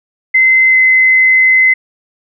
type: tone with pitch glide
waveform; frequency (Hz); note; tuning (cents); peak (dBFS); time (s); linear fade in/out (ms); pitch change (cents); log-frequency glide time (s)
sine; 2060 to 2048; C7 to C7; -28 to -38; -5; 0.34-1.74; 10; -10; 0.7-0.75
effects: none